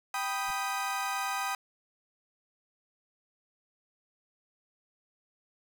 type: chord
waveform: 30% pulse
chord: G augmented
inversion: none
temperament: equal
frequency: 784 / 987.8 / 1244.5 Hz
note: G5 / B5 / D#6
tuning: 0 / 0 / 0 cents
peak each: -32 / -34 / -32 dBFS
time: 0.14-1.55 s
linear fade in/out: 2 ms
type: noise with exponential growth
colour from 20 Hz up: brown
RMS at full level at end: -43 dBFS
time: 0.41-0.51 s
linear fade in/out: 5 ms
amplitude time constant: 21 ms
effects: none